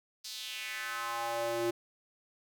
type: tone with high-pass filter sweep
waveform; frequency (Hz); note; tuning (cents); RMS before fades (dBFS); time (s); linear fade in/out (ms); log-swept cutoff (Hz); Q
square; 116.9; A#2; +5; -36; 0.24-1.71; 10; 4800 to 350; 2.8
effects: none